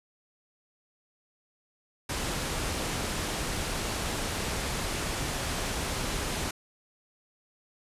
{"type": "low-pass noise", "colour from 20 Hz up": "pink", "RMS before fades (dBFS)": -32, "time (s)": [2.09, 6.51], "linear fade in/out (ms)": 5, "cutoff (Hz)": 11000, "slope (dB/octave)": 24, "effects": ["resampled to 32000 Hz"]}